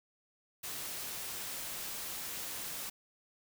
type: noise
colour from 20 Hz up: white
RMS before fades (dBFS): -41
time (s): 0.63-2.9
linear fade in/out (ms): 10
effects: none